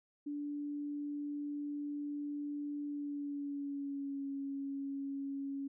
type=tone with pitch glide; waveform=sine; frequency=290.9 to 276.6 Hz; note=D4 to C#4; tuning=-16 to -4 cents; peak=-37 dBFS; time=0.26-5.68 s; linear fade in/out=10 ms; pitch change=-88 cents; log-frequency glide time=2.85-4.27 s; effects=none